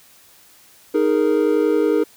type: chord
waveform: triangle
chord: D# suspended fourth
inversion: none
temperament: equal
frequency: 311.1 / 415.3 / 466.2 Hz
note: D#4 / G#4 / A#4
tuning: 0 / 0 / 0 cents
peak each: -17 dBFS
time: 0.94-2.04 s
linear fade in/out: 10 ms
effects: white hiss -50 dBFS RMS until 2.16 s